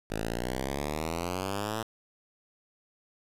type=exponential sweep; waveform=5% pulse; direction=up; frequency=52.3 to 113.1 Hz; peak=-20 dBFS; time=0.1-1.83 s; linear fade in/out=5 ms; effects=resampled to 32000 Hz + 8-bit